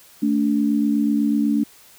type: tone pair together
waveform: sine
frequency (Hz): 220 / 288.1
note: A3 / D4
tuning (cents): 0 / -33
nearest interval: perfect fourth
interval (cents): 467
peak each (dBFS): -19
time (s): 0.22-1.64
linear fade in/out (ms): 10
effects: white hiss -49 dBFS RMS until 1.98 s